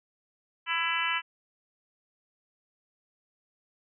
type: harmonic tone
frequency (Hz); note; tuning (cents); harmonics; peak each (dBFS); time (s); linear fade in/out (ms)
333; E4; +18; 3 / 4 / 5 / 6 / 7 / 8 / 9; -34 / -34 / -34 / -34 / -34 / -34 / -34; 0.66-1.22; 50
effects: none